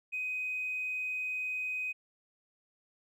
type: tone with tanh clipping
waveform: triangle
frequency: 2509 Hz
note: D#7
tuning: 14 cents sharp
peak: -32 dBFS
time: 0.12-1.93 s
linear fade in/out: 20 ms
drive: 1 dB
effects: none